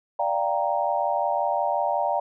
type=chord; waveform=sine; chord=G minor seventh; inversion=second; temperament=equal; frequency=587.3 / 698.5 / 784 / 932.3 Hz; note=D5 / F5 / G5 / Bb5; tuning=0 / 0 / 0 / 0 cents; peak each=-27 dBFS; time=0.19-2.2 s; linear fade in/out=5 ms; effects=none